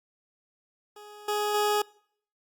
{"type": "tone with level steps", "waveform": "20% pulse", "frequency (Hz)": 417.4, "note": "G#4", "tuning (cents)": 9, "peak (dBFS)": [-40, -21, -18], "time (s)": [0.96, 1.82], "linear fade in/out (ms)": 5, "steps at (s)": [1.28, 1.54], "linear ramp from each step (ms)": 5, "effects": ["noise-tail reverb RT60 0.6 s tail -24 dB re dry", "Opus 48 kbps"]}